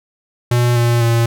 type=tone with pitch steps; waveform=square; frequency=121.1 / 118.74 / 116.44 Hz; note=B2 / A#2 / A#2; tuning=-34 / +32 / -2 cents; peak=-12 dBFS; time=0.51-1.26 s; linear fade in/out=5 ms; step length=250 ms; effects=none